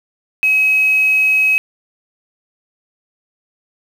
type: tone with quantisation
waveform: sine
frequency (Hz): 2550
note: D#7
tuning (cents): +42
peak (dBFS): -10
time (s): 0.43-1.58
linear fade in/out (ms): 0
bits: 5
effects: none